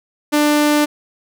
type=tone; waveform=sawtooth; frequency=296.7 Hz; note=D4; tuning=18 cents sharp; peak=-8 dBFS; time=0.32-0.86 s; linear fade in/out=20 ms; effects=none